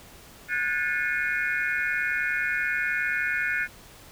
sine tone cluster, 1462 / 1612 / 1751 / 2165 / 2452 Hz, F#6 / G6 / A6 / C#7 / D#7, -21 / +48 / -9 / -41 / -26 cents, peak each -28 / -32 / -30 / -31 / -34 dBFS, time 0.48-3.68 s, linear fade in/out 50 ms, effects pink hiss -49 dBFS RMS until 4.11 s

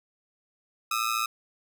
sawtooth ring-modulated tone, 1270 Hz, D#6, 35 cents sharp, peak -19 dBFS, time 0.91-1.26 s, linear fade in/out 5 ms, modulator 56.9 Hz, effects none

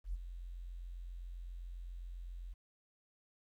sine tone with ADSR envelope, 43.77 Hz, F1, 5 cents sharp, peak -33 dBFS, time 0.04-2.54 s, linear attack 97 ms, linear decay 28 ms, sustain -10 dB, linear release 15 ms, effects tanh soft clip ceiling -30 dBFS + 12-bit

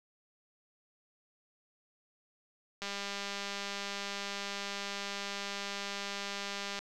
click train, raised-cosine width 0.2 ms, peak -21 dBFS, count 795, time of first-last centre 2.82-6.79 s, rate 200 Hz, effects none

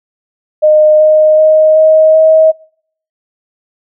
sine tone with pitch steps, 613 / 618.3 / 623.7 / 629.1 / 634.6 Hz, D#5 / D#5 / D#5 / D#5 / D#5, -26 / -11 / +4 / +19 / +34 cents, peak -3 dBFS, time 0.62-2.52 s, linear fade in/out 20 ms, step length 380 ms, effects noise-tail reverb RT60 0.6 s tail -25 dB re dry

